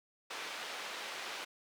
white band-pass noise, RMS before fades -43 dBFS, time 0.3-1.45 s, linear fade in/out 10 ms, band 410 to 3300 Hz, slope 12 dB/octave, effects none

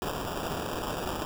white noise with sample-and-hold, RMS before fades -33 dBFS, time 0.02-1.25 s, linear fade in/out 0 ms, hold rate 2100 Hz, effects none

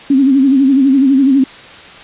sine tone with vibrato, 270.3 Hz, C#4, 44 cents flat, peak -6 dBFS, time 0.1-1.44 s, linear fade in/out 5 ms, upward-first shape sine, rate 12 Hz, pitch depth 84 cents each way, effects white hiss -34 dBFS RMS until 2.03 s + resampled to 8000 Hz

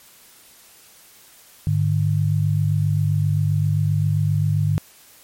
sine tone pair together, 102.5 / 150.09 Hz, G#2 / D3, -22 / +38 cents, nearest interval perfect fifth, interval 660 cents, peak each -19 dBFS, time 1.67-4.78 s, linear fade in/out 0 ms, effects white hiss -49 dBFS RMS until 5.23 s + MP3 64 kbps

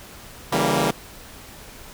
10% pulse chord, C# diminished seventh, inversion none, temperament equal with one note detuned, 141.42 / 164.81 / 196 / 233.1 Hz, C#3 / E3 / G3 / Bb3, +35 / 0 / 0 / 0 cents, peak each -16 dBFS, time 0.52-0.91 s, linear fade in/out 5 ms, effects pink hiss -42 dBFS RMS until 1.93 s

